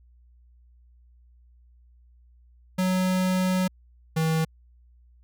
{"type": "tone pair in turn", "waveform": "square", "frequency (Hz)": [185, 160.3], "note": ["F#3", "E3"], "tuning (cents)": [0, -48], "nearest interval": "major second", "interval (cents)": 248, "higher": "first", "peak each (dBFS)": -22, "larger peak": "neither", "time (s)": [[2.78, 3.68], [4.16, 4.45]], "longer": "first", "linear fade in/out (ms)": 10, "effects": ["added 60 Hz sine -53 dBFS peak until 5.23 s"]}